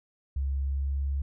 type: tone with pitch glide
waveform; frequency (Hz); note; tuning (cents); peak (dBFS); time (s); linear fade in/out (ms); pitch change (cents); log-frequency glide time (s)
sine; 68.4 to 69.31; C#2 to C#2; -23 to 0; -26; 0.36-1.22; 5; +23; 0.61-1.03
effects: none